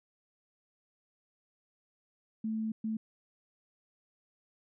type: tone bursts at uneven times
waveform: sine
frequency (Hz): 220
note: A3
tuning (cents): 0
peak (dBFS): -31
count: 2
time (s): 2.44-2.72 / 2.84-2.97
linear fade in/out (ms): 5
effects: none